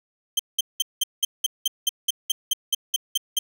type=tone bursts; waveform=sawtooth; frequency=3136 Hz; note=G7; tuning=in tune; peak=-15 dBFS; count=15; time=0.37-3.39 s; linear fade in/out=5 ms; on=24 ms; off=190 ms; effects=none